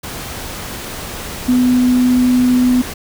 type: tone in noise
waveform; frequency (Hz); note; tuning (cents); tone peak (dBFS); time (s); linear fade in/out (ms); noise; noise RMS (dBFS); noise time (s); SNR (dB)
sine; 250; B3; +21; -9; 1.48-2.82; 10; pink; -27; 0.03-2.94; +15
effects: none